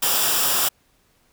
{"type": "noise with comb filter", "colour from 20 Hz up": "white", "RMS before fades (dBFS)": -20, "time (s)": [0.02, 0.69], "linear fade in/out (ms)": 10, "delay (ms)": 0.47, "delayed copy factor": -0.6, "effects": ["pink hiss -62 dBFS RMS until 1.32 s"]}